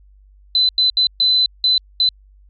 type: tone bursts at uneven times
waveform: sine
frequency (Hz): 4026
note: B7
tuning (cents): +33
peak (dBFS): -11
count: 6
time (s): 0.55-0.69 / 0.78-0.9 / 0.97-1.07 / 1.2-1.46 / 1.64-1.78 / 2-2.09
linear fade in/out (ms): 2
effects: added 49 Hz sine -45 dBFS peak until 2.49 s + MP3 64 kbps